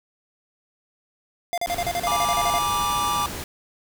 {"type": "tone bursts", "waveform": "square", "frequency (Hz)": 698, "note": "F5", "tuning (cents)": -1, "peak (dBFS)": -23, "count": 13, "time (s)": [1.53, 2.585], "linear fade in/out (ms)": 0, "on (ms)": 47, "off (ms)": 37}
{"type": "noise", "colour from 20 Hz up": "pink", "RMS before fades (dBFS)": -33, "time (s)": [1.67, 3.44], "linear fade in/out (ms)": 2}
{"type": "chord", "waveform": "square", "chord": "G# diminished", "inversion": "none", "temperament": "equal with one note detuned", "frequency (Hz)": [830.6, 964.1, 1174.7], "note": ["G#5", "B5", "D6"], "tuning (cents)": [0, -42, 0], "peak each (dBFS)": [-30, -29, -24], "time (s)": [2.07, 3.26], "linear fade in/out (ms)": 0}
{"effects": []}